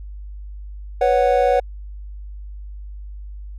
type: chord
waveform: triangle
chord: B suspended second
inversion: none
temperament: equal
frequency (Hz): 493.9 / 554.4 / 740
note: B4 / C#5 / F#5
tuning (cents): 0 / 0 / 0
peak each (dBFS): -16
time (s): 1.01-1.6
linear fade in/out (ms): 5
effects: added 50 Hz sine -31 dBFS peak until 3.58 s